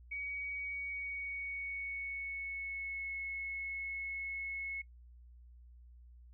sine tone with pitch glide, 2257 to 2189 Hz, C#7 to C#7, +31 to -22 cents, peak -38 dBFS, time 0.11-4.82 s, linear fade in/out 10 ms, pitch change -53 cents, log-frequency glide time 0.54-3.16 s, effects noise-tail reverb RT60 0.1 s tail -21 dB re dry + added 60 Hz sine -54 dBFS peak until 6.33 s

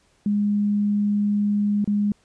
sine tone with dropouts, 205.8 Hz, G#3, 16 cents flat, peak -18 dBFS, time 0.26-2.12 s, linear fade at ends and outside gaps 2 ms, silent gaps 1.844-1.875 s, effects pink hiss -62 dBFS RMS until 2.24 s + resampled to 22050 Hz

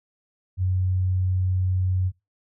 sine tone, 92.5 Hz, F#2, in tune, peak -20 dBFS, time 0.57-2.12 s, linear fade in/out 50 ms, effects noise-tail reverb RT60 0.2 s tail -18 dB re dry

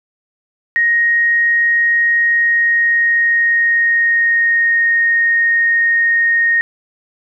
sine tone with pitch glide, 1873 to 1856.8 Hz, A#6 to A#6, +8 to -7 cents, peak -10 dBFS, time 0.76-6.61 s, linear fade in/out 0 ms, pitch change -15 cents, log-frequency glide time 2.16-4.83 s, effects none

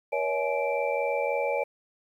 sine tone cluster, 476.6 / 560 / 646 / 847 / 2343 Hz, A#4 / C#5 / E5 / G#5 / D7, +38 / +18 / -35 / +34 / -5 cents, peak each -31 / -28 / -35 / -32 / -34 dBFS, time 0.12-1.64 s, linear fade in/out 10 ms, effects 10-bit

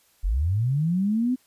sine linear sweep, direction up, 38.75 to 260 Hz, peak -20 dBFS, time 0.23-1.36 s, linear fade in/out 20 ms, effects white hiss -62 dBFS RMS until 1.46 s + resampled to 32000 Hz

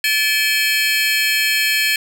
square tone cluster, 1735 / 2321 / 2563 / 3171 / 4306 Hz, A6 / D7 / E7 / G7 / C8, -25 / -21 / -49 / +19 / +49 cents, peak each -21 / -22 / -22 / -24 / -22 dBFS, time 0.04-1.96 s, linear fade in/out 2 ms, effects none

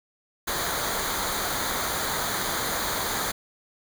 pink noise with comb filter, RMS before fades -28 dBFS, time 0.47-3.32 s, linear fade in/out 10 ms, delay 0.37 ms, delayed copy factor -0.7, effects none

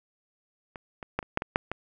clicks, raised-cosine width 0.5 ms, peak -24 / -23 / -12 / -26 / -9 / -16 / -7 / -16 dBFS, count 8, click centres 0.758 / 1.028 / 1.19 / 1.228 / 1.374 / 1.421 / 1.559 / 1.716 s, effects none

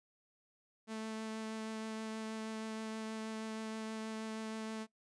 sawtooth tone with vibrato, 220 Hz, A3, in tune, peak -36 dBFS, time 0.87-4.87 s, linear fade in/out 50 ms, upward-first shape triangle, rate 6.3 Hz, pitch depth 11 cents each way, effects noise-tail reverb RT60 0.1 s tail -20 dB re dry + resampled to 22050 Hz

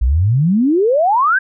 sine exponential sweep, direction up, 55 to 1635 Hz, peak -10 dBFS, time 0.01-1.39 s, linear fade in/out 10 ms, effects none

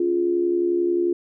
sine tone with amplitude modulation, 349.2 Hz, F4, in tune, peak -15 dBFS, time 0-1.13 s, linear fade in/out 5 ms, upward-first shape sine, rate 71.3 Hz, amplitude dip 65%, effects none

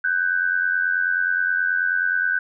sine tone pair together, 1502.6 / 1592 Hz, F#6 / G6, +26 / +26 cents, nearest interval minor second, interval 100 cents, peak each -20 / -23 dBFS, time 0.04-2.39 s, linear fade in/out 5 ms, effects none

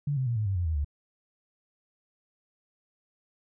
sine tone with pitch steps, 144.1 / 130.62 / 118.41 / 107.33 / 97.29 / 88.19 / 79.94 / 72.47 Hz, D3 / C3 / A#2 / A2 / G2 / F2 / D#2 / D2, -33 / -3 / +28 / -43 / -13 / +17 / +47 / -22 cents, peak -25 dBFS, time 0.07-0.846 s, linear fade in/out 5 ms, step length 97 ms, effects none

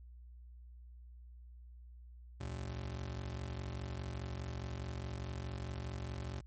40% pulse ring-modulated tone, 94.7 Hz, F#2, 41 cents sharp, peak -36 dBFS, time 2.4-6.41 s, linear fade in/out 10 ms, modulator 22.4 Hz, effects added 60 Hz sine -51 dBFS peak until 6.46 s + MP3 32 kbps

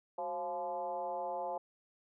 sine tone with frequency modulation, 698.5 Hz, F5, in tune, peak -35 dBFS, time 0.18-1.58 s, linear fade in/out 5 ms, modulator 164 Hz, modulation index 1.4, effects none

